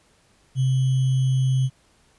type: tone with sample-and-hold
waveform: sine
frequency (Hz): 130.81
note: C3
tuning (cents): 0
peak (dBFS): -17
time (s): 0.55-1.7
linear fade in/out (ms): 50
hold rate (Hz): 3150
effects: pink hiss -60 dBFS RMS until 2.18 s + resampled to 24000 Hz